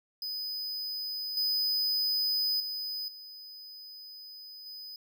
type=tone with level steps; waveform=square; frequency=5000 Hz; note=D#8; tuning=8 cents sharp; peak=-34 / -27 / -34 / -45 / -42 dBFS; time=0.22-4.96 s; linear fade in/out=2 ms; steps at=1.37 / 2.6 / 3.08 / 4.66 s; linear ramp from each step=2 ms; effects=none